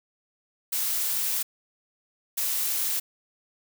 blue noise bursts at uneven times, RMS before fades -27 dBFS, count 2, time 0.72-1.43 / 2.37-3 s, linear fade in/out 10 ms, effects none

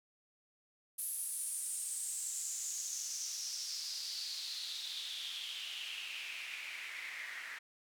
white noise with band-pass filter sweep, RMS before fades -42 dBFS, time 0.98-7.59 s, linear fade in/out 10 ms, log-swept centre 11000 to 1800 Hz, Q 5.1, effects none

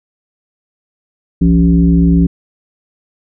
sine tone with frequency modulation, 172.4 Hz, F3, 22 cents flat, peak -6 dBFS, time 1.41-2.27 s, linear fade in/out 10 ms, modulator 108 Hz, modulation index 0.97, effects none

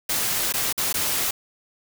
white noise with dropouts, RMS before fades -24 dBFS, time 0.09-1.31 s, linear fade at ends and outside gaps 5 ms, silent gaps 0.525-0.538 / 0.727-0.777 / 0.928-0.941 s, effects none

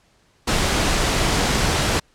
pink noise, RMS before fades -19 dBFS, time 0.47-2 s, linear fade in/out 10 ms, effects pink hiss -59 dBFS RMS until 2.14 s + low-pass 8000 Hz 12 dB/octave

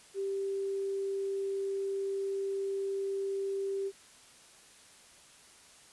sine tone, 392 Hz, G4, in tune, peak -31 dBFS, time 0.14-3.92 s, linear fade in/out 50 ms, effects white hiss -57 dBFS RMS until 5.92 s + resampled to 24000 Hz

